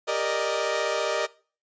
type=chord; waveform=sawtooth; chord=Eb major seventh; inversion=first; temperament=equal with one note detuned; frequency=396.8 / 466.2 / 587.3 / 622.3 Hz; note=G4 / Bb4 / D5 / Eb5; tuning=+21 / 0 / 0 / 0 cents; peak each=-30 / -26 / -26 / -24 dBFS; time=0.07-1.27 s; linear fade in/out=20 ms; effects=noise-tail reverb RT60 0.4 s tail -21 dB re dry + resampled to 16000 Hz